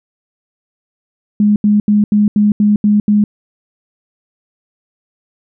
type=tone bursts; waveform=sine; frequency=208.2 Hz; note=G#3; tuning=5 cents sharp; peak=-7 dBFS; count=8; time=1.4-3.24 s; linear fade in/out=2 ms; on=160 ms; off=80 ms; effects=none